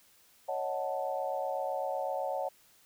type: chord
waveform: sine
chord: D# half-diminished seventh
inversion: third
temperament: equal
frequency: 554.4 / 622.3 / 740 / 880 Hz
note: C#5 / D#5 / F#5 / A5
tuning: 0 / 0 / 0 / 0 cents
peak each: -35 / -38 / -36 / -39 dBFS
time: 0.48-2.49 s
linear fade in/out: 10 ms
effects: white hiss -63 dBFS RMS until 2.85 s